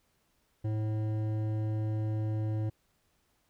sine tone with hard clipping, 108.2 Hz, A2, 29 cents flat, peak -31 dBFS, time 0.64-2.7 s, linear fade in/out 10 ms, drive 11 dB, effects pink hiss -73 dBFS RMS until 3.49 s

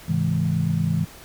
sine tone cluster, 104 / 134.2 / 163 / 210.2 Hz, G#2 / C3 / E3 / G#3, +3 / +44 / -19 / +21 cents, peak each -27 / -27 / -21 / -29 dBFS, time 0.08-1.05 s, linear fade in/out 10 ms, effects pink hiss -44 dBFS RMS until 1.24 s

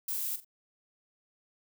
violet noise with echo, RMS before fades -34 dBFS, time 0.08-0.36 s, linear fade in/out 5 ms, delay 44 ms, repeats 2, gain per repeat -12 dB, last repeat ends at 0.448 s, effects none

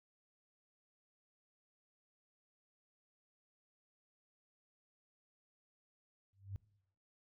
sine tone with exponential growth, 98 Hz, G2, in tune, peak -37 dBFS, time 6.33-6.56 s, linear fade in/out 0 ms, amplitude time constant 50 ms, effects noise-tail reverb RT60 0.8 s tail -22 dB re dry

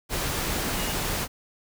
sine tone in noise, 2874 Hz, F7, 49 cents sharp, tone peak -37 dBFS, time 0.74-0.96 s, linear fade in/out 50 ms, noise pink, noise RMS -28 dBFS, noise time 0.09-1.28 s, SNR -12 dB, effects none

